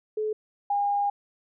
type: tone pair in turn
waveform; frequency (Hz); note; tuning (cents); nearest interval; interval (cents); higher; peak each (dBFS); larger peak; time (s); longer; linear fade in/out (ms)
sine; 429.6 / 811; A4 / G#5; -41 / -41; major seventh; 1100; second; -25 / -22; second; 0.17-0.33 / 0.7-1.1; second; 5
effects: none